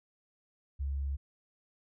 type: tone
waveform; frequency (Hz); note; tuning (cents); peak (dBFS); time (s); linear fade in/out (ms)
sine; 69.3; C#2; 0; -31; 0.79-1.17; 20
effects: none